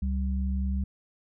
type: tone pair together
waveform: sine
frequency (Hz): 68.3 / 193.4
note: C#2 / G3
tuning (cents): -25 / -23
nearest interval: octave + tritone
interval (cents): 1802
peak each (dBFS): -26 / -32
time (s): 0.02-0.84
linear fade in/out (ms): 5
effects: none